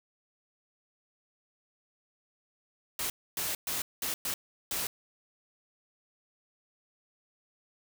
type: noise bursts at uneven times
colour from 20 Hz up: white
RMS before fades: -33 dBFS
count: 6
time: 2.99-3.1 / 3.37-3.55 / 3.67-3.82 / 4.02-4.14 / 4.25-4.34 / 4.71-4.87 s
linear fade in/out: 2 ms
effects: none